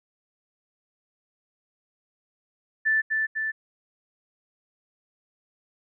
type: tone with echo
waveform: sine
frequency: 1760 Hz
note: A6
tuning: in tune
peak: -19 dBFS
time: 2.85-3.02 s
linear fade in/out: 20 ms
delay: 250 ms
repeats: 2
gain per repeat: -3 dB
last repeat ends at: 3.52 s
effects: none